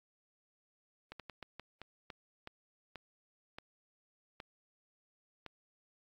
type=slowing click train; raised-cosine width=0.3 ms; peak=-29 dBFS; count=12; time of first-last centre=1.12-5.463 s; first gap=77 ms; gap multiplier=1.3; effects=AAC 48 kbps